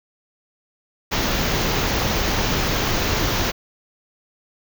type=band-stop noise; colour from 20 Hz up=pink; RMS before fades=-21 dBFS; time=1.11-3.52 s; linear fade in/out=20 ms; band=6800 to 14000 Hz; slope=96 dB/octave; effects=none